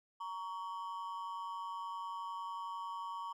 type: ring-modulated tone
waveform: triangle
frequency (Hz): 1028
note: C6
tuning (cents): -31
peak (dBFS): -35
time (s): 0.2-3.33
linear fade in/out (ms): 10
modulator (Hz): 94.3
effects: none